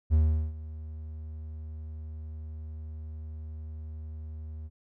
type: tone with ADSR envelope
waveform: triangle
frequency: 77.78 Hz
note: D#2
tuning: in tune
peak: -16 dBFS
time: 0.1-4.7 s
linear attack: 36 ms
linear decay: 390 ms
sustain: -19 dB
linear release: 40 ms
effects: none